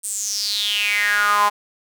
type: tone with high-pass filter sweep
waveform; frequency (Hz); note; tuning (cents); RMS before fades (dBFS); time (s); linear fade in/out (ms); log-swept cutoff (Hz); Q
sawtooth; 206.2; G#3; -12; -20; 0.03-1.5; 20; 9000 to 920; 7.3
effects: none